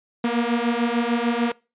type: beating tone pair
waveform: sawtooth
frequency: 233.1 / 239.8 Hz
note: A#3 / A#3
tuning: 0 / +49 cents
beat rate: 6.7 Hz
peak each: -19 dBFS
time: 0.24-1.52 s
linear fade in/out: 5 ms
effects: noise-tail reverb RT60 0.3 s tail -24 dB re dry + resampled to 8000 Hz